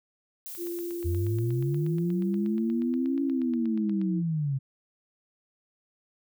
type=noise with exponential decay; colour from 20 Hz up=violet; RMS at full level=-39 dBFS; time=0.46-3.82 s; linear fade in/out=0 ms; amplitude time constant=730 ms
type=click train; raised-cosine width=0.3 ms; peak=-33 dBFS; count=30; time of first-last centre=0.55-4.015 s; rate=8.37 Hz
type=tone with pitch glide; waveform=sine; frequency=346 to 322.8 Hz; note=F4 to E4; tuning=-16 to -36 cents; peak=-31 dBFS; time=0.57-4.23 s; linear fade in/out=50 ms; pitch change=-120 cents; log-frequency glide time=1.98-4.03 s
type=linear two-way sweep; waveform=sine; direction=up then down; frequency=81.4 to 277.2 to 131.5 Hz; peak=-25 dBFS; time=1.04-4.59 s; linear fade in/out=20 ms; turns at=3.22 s
effects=none